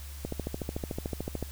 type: click train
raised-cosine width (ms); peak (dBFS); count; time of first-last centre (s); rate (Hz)
2; -19; 17; 0.25-1.426; 13.6
effects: added 71 Hz sine -40 dBFS peak until 1.51 s + white hiss -49 dBFS RMS until 1.51 s